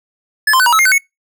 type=tone with pitch steps; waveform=square; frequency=1721 / 1042 / 1507 / 956 / 1296 / 2124 / 1518 / 2205 Hz; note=A6 / C6 / F#6 / A#5 / E6 / C7 / F#6 / C#7; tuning=-39 / -7 / +31 / +43 / -30 / +25 / +44 / -10 cents; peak=-9 dBFS; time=0.47-0.982 s; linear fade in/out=5 ms; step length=64 ms; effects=noise-tail reverb RT60 0.2 s tail -26 dB re dry